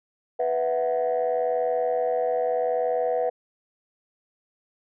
sine chord, B suspended fourth, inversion none, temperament equal, 493.9 / 659.3 / 740 Hz, B4 / E5 / F#5, 0 / 0 / 0 cents, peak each -23 / -26 / -27 dBFS, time 0.39-3.3 s, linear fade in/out 10 ms, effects tanh soft clip ceiling -16 dBFS

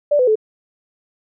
sine tone with pitch steps, 585 / 503.4 / 433.2 Hz, D5 / B4 / A4, -7 / +33 / -27 cents, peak -11 dBFS, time 0.11-0.356 s, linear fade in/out 10 ms, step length 82 ms, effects none

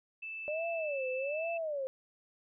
sine tone, 2637 Hz, E7, in tune, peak -39 dBFS, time 0.22-1.58 s, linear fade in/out 10 ms
sine tone with vibrato, 587.3 Hz, D5, in tune, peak -33 dBFS, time 0.48-1.87 s, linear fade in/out 0 ms, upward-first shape sine, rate 1.2 Hz, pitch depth 240 cents each way
effects none

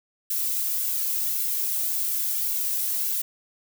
violet noise with flanger, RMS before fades -26 dBFS, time 0.3-3.22 s, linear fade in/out 5 ms, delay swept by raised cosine 1.6 to 2.2 ms, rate 1.8 Hz, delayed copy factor -0.5, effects none

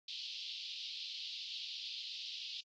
white band-pass noise, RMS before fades -45 dBFS, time 0.08-2.61 s, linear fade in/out 5 ms, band 2900 to 4700 Hz, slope 48 dB/octave, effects AAC 32 kbps

